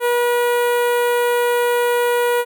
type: tone with notch filter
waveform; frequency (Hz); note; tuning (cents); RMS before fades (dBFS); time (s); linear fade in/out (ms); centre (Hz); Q
sawtooth; 482.7; B4; -40; -17; 0-2.45; 50; 5300; 0.64
effects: none